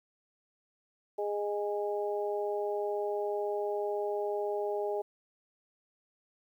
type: harmonic tone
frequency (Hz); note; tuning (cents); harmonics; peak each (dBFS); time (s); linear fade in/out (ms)
206; G#3; -14; 2 / 3 / 4; -32 / -36 / -38; 1.18-5.02; 10
effects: 11-bit